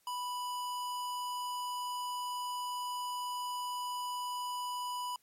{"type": "tone", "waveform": "square", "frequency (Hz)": 987.8, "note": "B5", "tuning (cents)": 0, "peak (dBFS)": -36, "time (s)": [0.07, 5.16], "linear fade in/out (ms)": 2, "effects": ["white hiss -71 dBFS RMS until 5.22 s", "MP3 64 kbps"]}